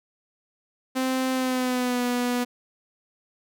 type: tone with pitch glide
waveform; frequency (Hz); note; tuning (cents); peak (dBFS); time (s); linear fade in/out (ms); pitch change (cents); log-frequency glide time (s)
sawtooth; 259.8 to 245.2; C4 to B3; -12 to -12; -19; 0.95-2.45; 20; -100; 1.33-2.03
effects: none